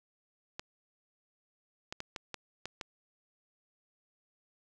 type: clicks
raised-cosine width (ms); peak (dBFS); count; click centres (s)
0.2; -21; 7; 0.595 / 1.925 / 2.004 / 2.162 / 2.343 / 2.656 / 2.812
effects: none